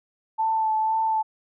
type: tone with vibrato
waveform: sine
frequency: 880 Hz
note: A5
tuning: in tune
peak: -20 dBFS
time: 0.38-1.23 s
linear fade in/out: 20 ms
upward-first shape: sine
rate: 2 Hz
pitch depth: 18 cents each way
effects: none